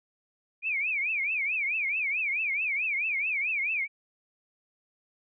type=tone with vibrato; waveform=sine; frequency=2376 Hz; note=D7; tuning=20 cents sharp; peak=-26 dBFS; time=0.62-3.88 s; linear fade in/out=50 ms; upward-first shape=triangle; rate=4.6 Hz; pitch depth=220 cents each way; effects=none